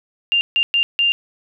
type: tone bursts at uneven times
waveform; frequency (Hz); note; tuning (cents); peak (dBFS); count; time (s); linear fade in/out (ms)
sine; 2794; F7; 0; -13; 4; 0.32-0.41 / 0.56-0.63 / 0.74-0.83 / 0.99-1.12; 0
effects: none